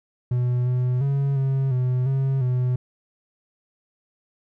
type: tone with pitch steps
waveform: triangle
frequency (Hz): 123.5 / 125.3 / 138.9 / 134.9 / 126.3 / 134.8 / 125.6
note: B2 / B2 / C#3 / C#3 / B2 / C#3 / B2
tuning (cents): 0 / +25 / +4 / -47 / +39 / -48 / +30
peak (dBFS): -17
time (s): 0.31-2.76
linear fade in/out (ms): 5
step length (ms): 350
effects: none